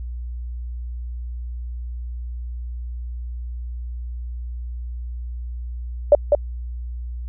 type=tone with echo; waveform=sine; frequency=584 Hz; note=D5; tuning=10 cents flat; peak=-6 dBFS; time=6.12-6.15 s; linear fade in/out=2 ms; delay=200 ms; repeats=1; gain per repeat=-4 dB; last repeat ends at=6.35 s; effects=added 60 Hz sine -27 dBFS peak until 7.28 s